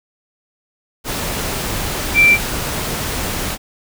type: tone in noise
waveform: sine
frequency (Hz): 2349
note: D7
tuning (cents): 0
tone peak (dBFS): -7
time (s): 2.14-2.38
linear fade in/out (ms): 50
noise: pink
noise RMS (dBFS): -22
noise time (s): 1.04-3.58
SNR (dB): +12
effects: none